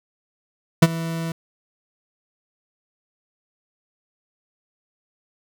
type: tone with ADSR envelope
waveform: 40% pulse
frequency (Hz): 164.6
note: E3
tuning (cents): -2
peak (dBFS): -5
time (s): 0.82-1.32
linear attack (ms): 8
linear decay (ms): 38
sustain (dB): -19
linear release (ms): 3
effects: none